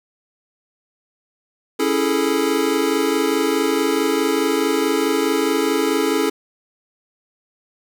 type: chord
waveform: square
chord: A major seventh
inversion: first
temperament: equal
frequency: 277.2 / 329.6 / 415.3 / 440 Hz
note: C#4 / E4 / G#4 / A4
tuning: 0 / 0 / 0 / 0 cents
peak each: -23 dBFS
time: 1.79-6.3 s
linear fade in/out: 10 ms
effects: 8-bit